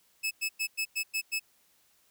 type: tone bursts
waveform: sawtooth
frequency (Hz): 2600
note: E7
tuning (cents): -24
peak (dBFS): -25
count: 7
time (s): 0.23-1.397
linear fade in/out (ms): 20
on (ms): 81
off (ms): 100
effects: white hiss -67 dBFS RMS until 2.1 s